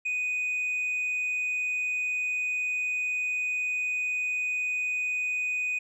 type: tone with tanh clipping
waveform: sine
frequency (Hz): 2489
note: D#7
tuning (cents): 0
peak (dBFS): -27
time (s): 0.05-5.79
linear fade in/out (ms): 10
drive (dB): 1
effects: none